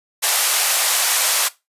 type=band-pass noise; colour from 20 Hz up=white; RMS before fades=-18 dBFS; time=0.22-1.49 s; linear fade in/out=20 ms; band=570 to 13000 Hz; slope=24 dB/octave; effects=noise-tail reverb RT60 0.2 s tail -17 dB re dry + resampled to 32000 Hz